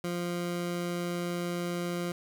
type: tone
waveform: 20% pulse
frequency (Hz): 174.61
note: F3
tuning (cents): 0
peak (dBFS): -26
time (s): 0.04-2.12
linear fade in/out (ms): 2
effects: none